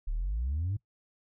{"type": "exponential sweep", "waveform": "sine", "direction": "up", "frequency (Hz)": [34.23, 106.8], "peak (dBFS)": -27, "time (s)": [0.07, 0.77], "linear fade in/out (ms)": 10, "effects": ["noise-tail reverb RT60 0.1 s tail -21 dB re dry", "tanh soft clip ceiling -26 dBFS"]}